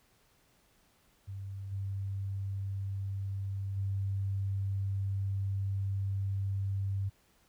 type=tone with level steps; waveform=sine; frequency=98 Hz; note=G2; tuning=in tune; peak=-38 / -33 / -30 dBFS; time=1.27-7.1 s; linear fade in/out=20 ms; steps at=1.71 / 3.76 s; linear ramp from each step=20 ms; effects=pink hiss -68 dBFS RMS until 7.48 s